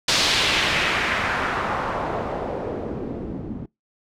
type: noise with low-pass filter sweep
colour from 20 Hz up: white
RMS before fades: -24 dBFS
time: 0.08-3.66 s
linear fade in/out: 5 ms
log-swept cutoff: 4800 to 220 Hz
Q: 1.5
effects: noise-tail reverb RT60 0.2 s tail -25 dB re dry